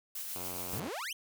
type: noise with tremolo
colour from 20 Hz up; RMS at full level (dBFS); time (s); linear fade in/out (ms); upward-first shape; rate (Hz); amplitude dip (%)
blue; -39; 0.15-0.8; 5; triangle; 7.2; 30
type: tone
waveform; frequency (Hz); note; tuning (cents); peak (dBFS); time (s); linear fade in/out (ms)
5% pulse; 89.8; F2; +49; -31; 0.35-0.89; 10
type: exponential sweep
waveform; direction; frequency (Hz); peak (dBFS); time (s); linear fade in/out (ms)
sawtooth; up; 77.78 to 3269; -33; 0.73-1.13; 5
effects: none